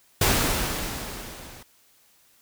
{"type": "noise with level ramp", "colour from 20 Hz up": "pink", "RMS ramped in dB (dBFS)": [-19, -45], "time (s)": [0.21, 1.63], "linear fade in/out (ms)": 5, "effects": ["white hiss -60 dBFS RMS until 2.41 s"]}